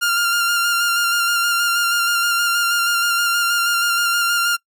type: tone with vibrato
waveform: sawtooth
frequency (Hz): 1396.9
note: F6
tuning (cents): 0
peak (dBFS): -12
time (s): 0.01-4.57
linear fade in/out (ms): 20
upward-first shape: square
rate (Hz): 6.3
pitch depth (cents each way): 17
effects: noise-tail reverb RT60 0.1 s tail -24 dB re dry